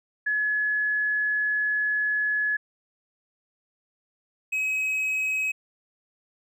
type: tone pair in turn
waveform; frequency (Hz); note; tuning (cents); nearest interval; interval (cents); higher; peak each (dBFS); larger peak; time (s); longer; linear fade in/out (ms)
sine / triangle; 1700 / 2547; G#6 / D#7; +40 / +40; perfect fifth; 700; second; -22; neither; 0.26-2.57 / 4.52-5.52; first; 10
effects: none